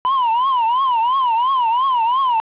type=tone with vibrato; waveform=triangle; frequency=987.8 Hz; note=B5; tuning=in tune; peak=-12 dBFS; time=0.05-2.4 s; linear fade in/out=0 ms; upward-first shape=triangle; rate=2.9 Hz; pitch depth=200 cents each way; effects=resampled to 8000 Hz + 7-bit